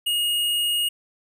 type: tone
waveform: square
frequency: 2867 Hz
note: F7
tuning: 45 cents sharp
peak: -21 dBFS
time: 0.06-0.89 s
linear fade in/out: 10 ms
effects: none